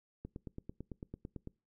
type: click train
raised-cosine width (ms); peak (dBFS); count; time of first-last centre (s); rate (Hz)
3; -30; 12; 0.25-1.474; 8.99
effects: noise-tail reverb RT60 0.3 s tail -24 dB re dry